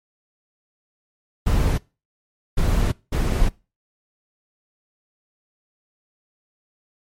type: noise bursts at uneven times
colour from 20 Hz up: brown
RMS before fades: -18 dBFS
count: 3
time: 1.46-1.78 / 2.57-2.92 / 3.12-3.49 s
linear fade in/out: 10 ms
effects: noise-tail reverb RT60 0.3 s tail -23 dB re dry + MP3 64 kbps